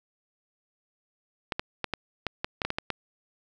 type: clicks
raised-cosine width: 0.3 ms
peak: -12 dBFS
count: 11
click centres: 1.522 / 1.595 / 1.843 / 1.937 / 2.267 / 2.445 / 2.618 / 2.65 / 2.704 / 2.785 / 2.903 s
effects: none